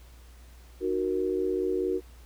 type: chord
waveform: sine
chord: D# minor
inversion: none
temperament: equal with one note detuned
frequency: 305.4 / 370 / 466.2 Hz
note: D#4 / F#4 / A#4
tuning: -32 / 0 / 0 cents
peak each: -33 / -27 / -31 dBFS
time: 0.8-2.01 s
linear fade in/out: 50 ms
effects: added 60 Hz sine -48 dBFS peak until 2.25 s + pink hiss -58 dBFS RMS until 2.25 s